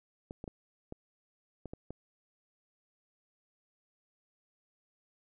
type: clicks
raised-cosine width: 2 ms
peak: -28 dBFS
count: 7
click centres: 0.309 / 0.441 / 0.478 / 0.924 / 1.657 / 1.735 / 1.906 s
effects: none